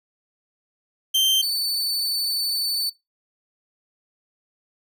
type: tone pair in turn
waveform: 40% pulse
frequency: 3136 / 4508 Hz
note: G7 / C#8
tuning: 0 / +28 cents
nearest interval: tritone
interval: 628 cents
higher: second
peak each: -16 / -20 dBFS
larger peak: first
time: 1.14-1.42 / 1.42-2.9 s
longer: second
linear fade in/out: 10 ms
effects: noise-tail reverb RT60 0.2 s tail -22 dB re dry